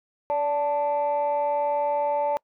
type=tone pair together; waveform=sine; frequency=579.1 / 880 Hz; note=D5 / A5; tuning=-24 / 0 cents; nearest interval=perfect fifth; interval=724 cents; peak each=-23 dBFS; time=0.3-2.37 s; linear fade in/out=0 ms; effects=noise-tail reverb RT60 0.1 s tail -26 dB re dry + tanh soft clip ceiling -17 dBFS